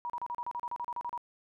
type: tone bursts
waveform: sine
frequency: 960 Hz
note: B5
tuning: 49 cents flat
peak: -33 dBFS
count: 14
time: 0.05-1.177 s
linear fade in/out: 0 ms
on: 48 ms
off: 35 ms
effects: none